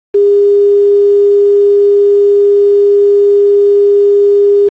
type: tone with quantisation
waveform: sine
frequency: 405.3 Hz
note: G#4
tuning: 42 cents flat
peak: -4 dBFS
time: 0.14-4.69 s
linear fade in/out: 10 ms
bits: 4
effects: low-pass 2000 Hz 12 dB/octave + AAC 32 kbps